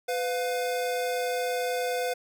square tone pair together, 500.8 / 707 Hz, B4 / F5, +24 / +21 cents, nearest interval tritone, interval 597 cents, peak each -29 / -32 dBFS, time 0.08-2.14 s, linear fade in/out 10 ms, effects none

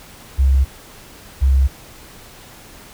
sine tone pair in turn, 67 / 67 Hz, C2 / C2, +42 / +42 cents, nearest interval unison, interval 0 cents, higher neither, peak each -10 dBFS, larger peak neither, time 0.38-0.65 / 1.41-1.68 s, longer neither, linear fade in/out 20 ms, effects pink hiss -41 dBFS RMS until 2.93 s

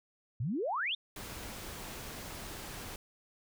sine exponential sweep, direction up, 103.4 to 3729 Hz, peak -31 dBFS, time 0.4-0.95 s, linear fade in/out 5 ms
pink noise, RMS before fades -44 dBFS, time 1.16-2.96 s, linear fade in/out 2 ms
effects none

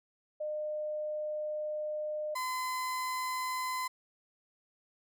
sine / 35% pulse tone pair in turn, 607 / 1020.8 Hz, D#5 / C6, -43 / -43 cents, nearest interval major sixth, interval 900 cents, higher second, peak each -33 / -31 dBFS, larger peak second, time 0.4-2.35 / 2.35-3.88 s, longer first, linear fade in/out 10 ms, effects none

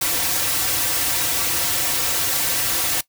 white noise with comb filter, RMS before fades -21 dBFS, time 0.01-3.01 s, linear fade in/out 5 ms, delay 4.8 ms, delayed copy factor -0.95, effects noise-tail reverb RT60 0.1 s tail -19 dB re dry

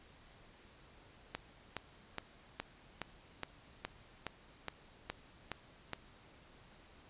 click train, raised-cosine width 0.3 ms, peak -22 dBFS, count 12, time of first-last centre 1.35-5.933 s, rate 2.4 Hz, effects pink hiss -61 dBFS RMS until 7.09 s + resampled to 8000 Hz

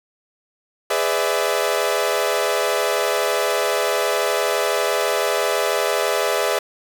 sawtooth chord, E dominant seventh, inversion first, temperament equal with one note detuned, 415.3 / 501.4 / 587.3 / 659.3 Hz, G#4 / B4 / D5 / E5, 0 / +26 / 0 / 0 cents, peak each -20 dBFS, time 0.9-6.59 s, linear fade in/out 5 ms, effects 8-bit

